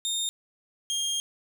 25% pulse tone pair in turn, 3660 / 3223 Hz, A#7 / G7, -32 / +47 cents, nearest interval major second, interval 221 cents, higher first, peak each -23 dBFS, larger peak neither, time 0.05-0.29 / 0.9-1.2 s, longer second, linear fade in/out 0 ms, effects none

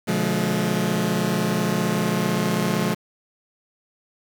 sawtooth chord, B diminished seventh, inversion none, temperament just, 123.47 / 148.16 / 177.8 / 213.4 Hz, B2 / D3 / F3 / Ab3, 0 / +16 / +31 / +47 cents, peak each -26 / -25 / -20 / -20 dBFS, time 0.07-2.95 s, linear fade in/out 20 ms, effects 7-bit

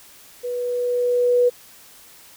sine tone with level ramp, 489.5 Hz, B4, 15 cents flat, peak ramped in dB -24 to -12 dBFS, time 0.43-1.5 s, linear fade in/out 20 ms, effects white hiss -47 dBFS RMS until 2.36 s

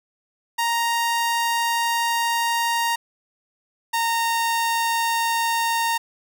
sawtooth tone pair in turn, 932.3 / 922.1 Hz, A#5 / A#5, 0 / -19 cents, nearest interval unison, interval 19 cents, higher first, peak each -16 dBFS, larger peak neither, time 0.58-2.96 / 3.93-5.98 s, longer first, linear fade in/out 10 ms, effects none

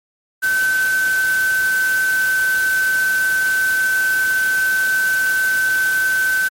sine tone in noise, 1531 Hz, G6, 41 cents flat, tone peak -14 dBFS, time 0.42-6.49 s, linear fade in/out 20 ms, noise white, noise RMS -28 dBFS, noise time 0.42-6.49 s, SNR +11 dB, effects MP3 64 kbps

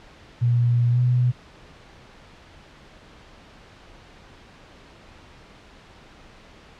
sine tone with pitch glide, 120 to 123.87 Hz, B2 to B2, -49 to +6 cents, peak -16 dBFS, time 0.41-1.32 s, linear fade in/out 20 ms, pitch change +55 cents, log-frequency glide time 0.91-0.99 s, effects pink hiss -48 dBFS RMS until 6.79 s + low-pass 4000 Hz 12 dB/octave

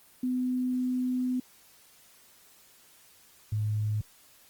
sine tone pair in turn, 252.5 / 106.53 Hz, B3 / G#2, +39 / +45 cents, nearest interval octave + minor third, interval 1494 cents, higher first, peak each -26 dBFS, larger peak neither, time 0.23-1.4 / 3.52-4.01 s, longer first, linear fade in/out 5 ms, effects white hiss -58 dBFS RMS until 4.49 s + Opus 24 kbps

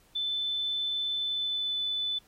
sine tone with pitch glide, 3520 to 3498 Hz, A7 to A7, 0 to -11 cents, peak -28 dBFS, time 0.15-2.19 s, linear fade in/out 10 ms, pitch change -11 cents, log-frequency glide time 1.17-1.79 s, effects pink hiss -63 dBFS RMS until 2.27 s + AAC 48 kbps

